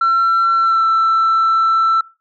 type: tone with pitch glide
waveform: sine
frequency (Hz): 1351 to 1332.4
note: E6 to E6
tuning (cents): +42 to +18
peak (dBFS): -9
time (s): 0.01-2.01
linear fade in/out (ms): 5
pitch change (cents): -24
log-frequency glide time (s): 0.58-0.85
effects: noise-tail reverb RT60 0.3 s tail -22 dB re dry + tanh soft clip ceiling -9 dBFS